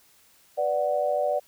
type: chord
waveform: sine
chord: B minor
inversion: none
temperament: equal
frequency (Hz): 493.9 / 587.3 / 740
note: B4 / D5 / F#5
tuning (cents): 0 / 0 / 0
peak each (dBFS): -30 / -24 / -28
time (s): 0.57-1.4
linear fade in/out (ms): 20
effects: white hiss -59 dBFS RMS until 1.47 s